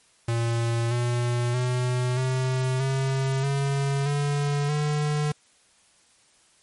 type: tone with pitch steps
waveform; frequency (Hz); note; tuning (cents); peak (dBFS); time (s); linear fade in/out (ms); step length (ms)
square; 116.54 / 120.72 / 125.05 / 129.53 / 134.18 / 138.99 / 143.98 / 149.14; A#2 / B2 / B2 / C3 / C3 / C#3 / D3 / D3; 0 / -39 / +22 / -17 / +44 / +5 / -34 / +27; -23; 0.28-5.32; 5; 630
effects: white hiss -60 dBFS RMS until 6.62 s + MP3 48 kbps